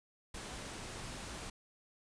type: noise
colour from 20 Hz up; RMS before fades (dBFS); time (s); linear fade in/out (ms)
pink; -45; 0.34-1.5; 5
effects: resampled to 22050 Hz